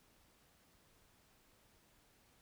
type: silence
effects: pink hiss -70 dBFS RMS until 2.41 s